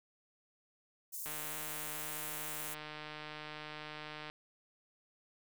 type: high-pass noise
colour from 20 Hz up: white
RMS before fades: -43 dBFS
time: 1.12-2.75 s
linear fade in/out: 20 ms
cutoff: 6700 Hz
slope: 24 dB/octave
type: click train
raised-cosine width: 0.3 ms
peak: -29 dBFS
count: 463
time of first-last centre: 1.26-4.299 s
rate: 152 Hz
effects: none